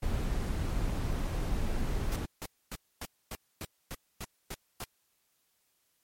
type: noise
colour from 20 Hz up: brown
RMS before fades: -31 dBFS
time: 0.02-2.26 s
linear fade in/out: 10 ms
type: noise bursts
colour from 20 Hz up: pink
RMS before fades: -39 dBFS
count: 10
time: 2.12-4.84 s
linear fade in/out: 0 ms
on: 38 ms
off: 260 ms
effects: white hiss -74 dBFS RMS until 6.03 s + MP3 64 kbps